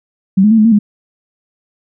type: tone with pitch steps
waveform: sine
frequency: 191.8 / 211.7 / 225 / 214 / 229 / 207.3 Hz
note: G3 / G#3 / A3 / A3 / A#3 / G#3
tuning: -37 / +33 / +39 / -48 / -31 / -3 cents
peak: -5 dBFS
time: 0.37-0.79 s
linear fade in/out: 10 ms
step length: 70 ms
effects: none